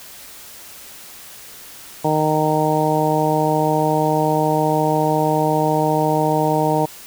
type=harmonic tone; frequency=154.4 Hz; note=D#3; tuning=13 cents flat; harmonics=1 / 2 / 3 / 4 / 5 / 6; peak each=-22 / -22 / -22 / -22 / -22 / -22 dBFS; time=2.04-6.86 s; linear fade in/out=10 ms; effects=white hiss -39 dBFS RMS until 7.06 s